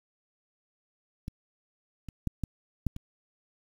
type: clicks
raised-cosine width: 5 ms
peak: -23 / -28 / -16 / -18 / -15 / -27 dBFS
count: 6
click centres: 1.281 / 2.087 / 2.273 / 2.437 / 2.867 / 2.964 s
effects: 8-bit